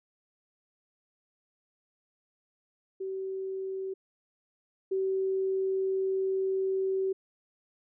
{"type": "tone pair in turn", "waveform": "sine", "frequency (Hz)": [382.5, 382.5], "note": ["G4", "G4"], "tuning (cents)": [-42, -42], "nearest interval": "unison", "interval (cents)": 0, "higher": "neither", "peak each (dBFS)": [-32, -26], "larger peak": "second", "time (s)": [[3, 3.94], [4.91, 7.13]], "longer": "second", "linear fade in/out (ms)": 10, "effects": []}